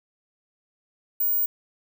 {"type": "tone", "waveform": "sine", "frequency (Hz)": 15410, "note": "B9", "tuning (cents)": -44, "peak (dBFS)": -20, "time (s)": [1.2, 1.46], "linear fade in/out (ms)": 5, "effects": []}